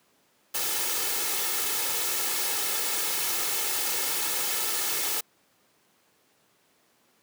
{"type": "noise with comb filter", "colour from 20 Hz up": "white", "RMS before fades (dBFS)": -28, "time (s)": [0.54, 5.21], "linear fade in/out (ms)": 10, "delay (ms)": 2.3, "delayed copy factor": 0.6, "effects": ["pink hiss -65 dBFS RMS until 7.22 s", "high-pass 200 Hz 12 dB/octave"]}